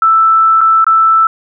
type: tone with dropouts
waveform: sine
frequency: 1322 Hz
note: E6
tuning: 5 cents sharp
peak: -5 dBFS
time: 0.02-1.27 s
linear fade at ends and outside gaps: 2 ms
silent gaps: 0.608-0.613 / 0.844-0.866 s
effects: none